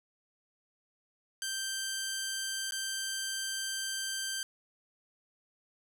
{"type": "tone with dropouts", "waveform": "10% pulse", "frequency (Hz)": 1567, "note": "G6", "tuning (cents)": -1, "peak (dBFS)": -25, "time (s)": [1.42, 4.43], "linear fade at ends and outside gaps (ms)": 1, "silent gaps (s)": [2.709, 2.721], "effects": []}